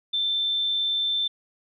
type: tone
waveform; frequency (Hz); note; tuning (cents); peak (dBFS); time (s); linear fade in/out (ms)
sine; 3551; A7; +15; -22; 0.13-1.28; 10
effects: none